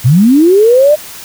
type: linear sweep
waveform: sine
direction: up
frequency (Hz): 108.8 to 616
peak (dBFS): -3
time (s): 0.04-0.96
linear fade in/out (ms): 20
effects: white hiss -29 dBFS RMS until 1.24 s